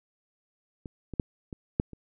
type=clicks; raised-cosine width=3 ms; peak=-26 / -24 / -12 / -25 / -10 / -30 dBFS; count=6; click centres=0.858 / 1.137 / 1.198 / 1.528 / 1.799 / 1.933 s; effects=none